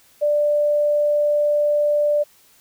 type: tone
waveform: sine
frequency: 590 Hz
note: D5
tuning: 8 cents sharp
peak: -15 dBFS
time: 0.21-2.24 s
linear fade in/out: 20 ms
effects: white hiss -54 dBFS RMS until 2.6 s